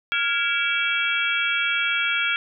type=tone cluster; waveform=sine; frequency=1399 / 1658 / 2298 / 2685 / 3276 Hz; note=F6 / G#6 / D7 / E7 / G#7; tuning=+3 / -3 / -38 / +31 / -24 cents; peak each=-25 / -30 / -25 / -28 / -27 dBFS; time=0.12-2.36 s; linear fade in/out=0 ms; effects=none